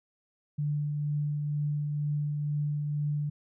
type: tone with tremolo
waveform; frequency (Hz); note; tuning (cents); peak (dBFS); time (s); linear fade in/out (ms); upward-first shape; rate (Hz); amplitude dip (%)
sine; 147.5; D3; +8; -26; 0.58-3.3; 10; triangle; 2.1; 30
effects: none